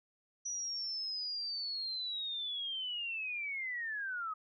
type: linear sweep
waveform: sine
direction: down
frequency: 5880 to 1244.5 Hz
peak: -36 dBFS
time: 0.45-4.34 s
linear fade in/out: 10 ms
effects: none